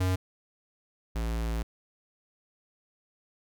square tone pair in turn, 92.5 / 56.4 Hz, F#2 / A1, 0 / +44 cents, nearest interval major sixth, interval 856 cents, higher first, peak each -25 / -29 dBFS, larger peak first, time 0-0.16 / 1.15-1.63 s, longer second, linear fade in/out 10 ms, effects none

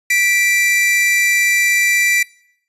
45% pulse tone pair together, 1967 / 2350 Hz, B6 / D7, -7 / +1 cents, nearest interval minor third, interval 308 cents, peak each -15 dBFS, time 0.1-2.23 s, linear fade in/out 5 ms, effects noise-tail reverb RT60 0.7 s tail -23 dB re dry + resampled to 32000 Hz

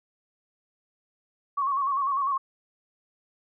sine tone with vibrato, 1100 Hz, C#6, 14 cents flat, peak -23 dBFS, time 1.57-2.38 s, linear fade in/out 10 ms, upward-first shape square, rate 10 Hz, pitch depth 54 cents each way, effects none

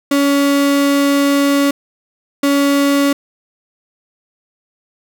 35% pulse tone bursts at uneven times, 281.6 Hz, C#4, 27 cents sharp, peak -9 dBFS, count 2, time 0.11-1.71 / 2.43-3.13 s, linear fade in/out 5 ms, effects none

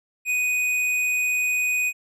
triangle tone with hard clipping, 2489 Hz, D#7, in tune, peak -22 dBFS, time 0.25-1.93 s, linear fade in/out 50 ms, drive 13 dB, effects none

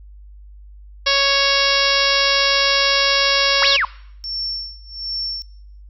harmonic tone, 554.4 Hz, C#5, in tune, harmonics 1 / 2 / 3 / 4 / 5 / 6 / 7 / 8 / 9 / 10, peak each -23 / -23 / -23 / -23 / -23 / -23 / -23 / -23 / -23 / -23 dBFS, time 1.06-3.77 s, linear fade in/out 10 ms
sine linear two-way sweep, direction up then down, 778 to 4600 to 924 Hz, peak -15 dBFS, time 3.62-3.85 s, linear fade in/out 2 ms, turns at 3.68 s
sine tone with tremolo, 5430 Hz, F8, 50 cents flat, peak -21 dBFS, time 4.24-5.42 s, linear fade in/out 0 ms, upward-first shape sine, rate 1.3 Hz, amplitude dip 95%
effects noise-tail reverb RT60 0.7 s tail -22 dB re dry + added 50 Hz sine -38 dBFS peak until 5.89 s

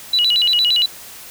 sine tone with vibrato, 3390 Hz, G#7, 35 cents sharp, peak -12 dBFS, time 0.13-0.86 s, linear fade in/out 5 ms, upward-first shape square, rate 8.7 Hz, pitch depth 270 cents each way, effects white hiss -37 dBFS RMS until 1.3 s

